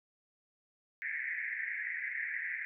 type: band-pass noise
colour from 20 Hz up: pink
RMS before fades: -38 dBFS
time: 1.02-2.65 s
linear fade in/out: 0 ms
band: 1700 to 2200 Hz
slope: 96 dB/octave
effects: none